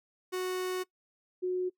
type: tone pair in turn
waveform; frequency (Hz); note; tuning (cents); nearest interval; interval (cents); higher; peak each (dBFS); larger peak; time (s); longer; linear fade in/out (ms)
45% pulse / sine; 368.4 / 365.4; F#4 / F#4; -7 / -22; unison; 15; first; -31 / -28; second; 0.32-0.84 / 1.42-1.7; first; 20
effects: noise-tail reverb RT60 0.1 s tail -21 dB re dry